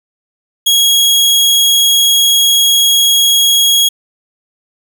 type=tone; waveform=sawtooth; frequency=3308 Hz; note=G#7; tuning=8 cents flat; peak=-4 dBFS; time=0.66-3.89 s; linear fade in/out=10 ms; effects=none